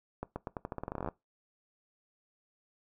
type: accelerating click train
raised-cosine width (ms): 1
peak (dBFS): -22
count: 18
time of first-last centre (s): 0.23-1.087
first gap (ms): 130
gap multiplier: 0.86
effects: noise-tail reverb RT60 0.2 s tail -20 dB re dry